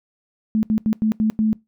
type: tone bursts at uneven times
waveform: sine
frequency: 217.6 Hz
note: A3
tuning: 19 cents flat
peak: -15 dBFS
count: 6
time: 0.55-0.63 / 0.7-0.78 / 0.86-0.93 / 1.02-1.12 / 1.2-1.3 / 1.39-1.53 s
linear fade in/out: 0 ms
effects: noise-tail reverb RT60 0.2 s tail -23 dB re dry